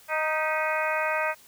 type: harmonic tone with a mistuned harmonic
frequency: 311.1 Hz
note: D#4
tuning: in tune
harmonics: 2 / 3 / 4 / 5 / 6 / 7 / 8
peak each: -29 / -31 / -32 / -31 / -34 / -35 / -33 dBFS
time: 0.08-1.35 s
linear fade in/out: 50 ms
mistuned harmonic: 6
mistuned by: +61 cents
effects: white hiss -54 dBFS RMS until 1.47 s